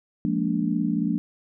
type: chord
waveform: sine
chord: Bb dominant seventh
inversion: second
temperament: just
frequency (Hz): 174.81 / 209.8 / 233.1 / 291.4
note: F3 / Ab3 / Bb3 / D4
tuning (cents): +2 / +18 / 0 / -13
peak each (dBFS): -27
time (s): 0.25-1.18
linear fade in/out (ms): 0
effects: none